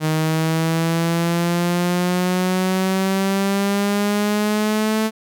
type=exponential sweep; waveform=sawtooth; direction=up; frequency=155.56 to 220 Hz; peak=-13 dBFS; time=0-5.11 s; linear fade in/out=50 ms; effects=none